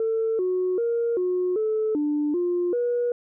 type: tone with pitch steps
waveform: sine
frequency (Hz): 447.7 / 367.1 / 467.4 / 362.9 / 434.7 / 296.2 / 352.7 / 482.7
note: A4 / F#4 / A#4 / F#4 / A4 / D4 / F4 / B4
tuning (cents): +30 / -14 / +5 / -34 / -21 / +15 / +17 / -40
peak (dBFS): -20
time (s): 0-3.12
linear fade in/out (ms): 2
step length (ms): 390
effects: tanh soft clip ceiling -17 dBFS